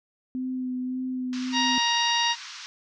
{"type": "tone with vibrato", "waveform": "sine", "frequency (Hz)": 254.9, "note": "C4", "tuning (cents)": -45, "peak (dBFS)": -27, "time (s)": [0.35, 1.78], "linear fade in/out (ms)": 0, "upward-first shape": "sine", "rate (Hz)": 1.8, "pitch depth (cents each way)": 17}
{"type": "band-pass noise", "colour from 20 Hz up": "white", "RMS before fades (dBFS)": -41, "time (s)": [1.33, 2.66], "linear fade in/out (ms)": 0, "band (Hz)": [1000, 6100], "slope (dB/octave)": 48}
{"type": "harmonic tone", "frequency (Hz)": 940, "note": "A#5", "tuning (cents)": 14, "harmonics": [1, 2, 3, 4, 5, 6], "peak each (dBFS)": [-26, -29, -27, -28, -32, -33], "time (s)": [1.52, 2.36], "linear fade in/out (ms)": 50}
{"effects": []}